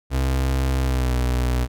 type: tone with pitch glide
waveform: 35% pulse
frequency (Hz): 65.8 to 62.11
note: C2 to B1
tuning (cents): +10 to +10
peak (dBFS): -17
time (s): 0.1-1.68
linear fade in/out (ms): 50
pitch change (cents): -100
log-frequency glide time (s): 0.79-1.14
effects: none